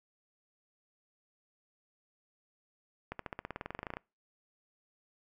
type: accelerating click train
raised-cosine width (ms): 0.5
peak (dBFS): -23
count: 18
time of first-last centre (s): 3.12-3.97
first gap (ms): 73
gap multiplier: 0.95
effects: noise-tail reverb RT60 0.3 s tail -26 dB re dry